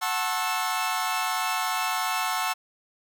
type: chord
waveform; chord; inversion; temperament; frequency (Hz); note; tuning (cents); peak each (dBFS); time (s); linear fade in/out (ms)
sawtooth; F# minor seventh; none; equal with one note detuned; 740 / 880 / 1081.5 / 1318.5; F#5 / A5 / C#6 / E6; 0 / 0 / -43 / 0; -27; 0.01-2.54; 20
effects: none